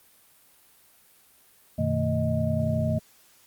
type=tone cluster; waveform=sine; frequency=93.9 / 124.2 / 155.8 / 225 / 625 Hz; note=F#2 / B2 / D#3 / A3 / D#5; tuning=+26 / +10 / +3 / +39 / +8 cents; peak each=-29 dBFS; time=1.78-2.99 s; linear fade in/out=10 ms; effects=white hiss -58 dBFS RMS until 3.46 s + Opus 32 kbps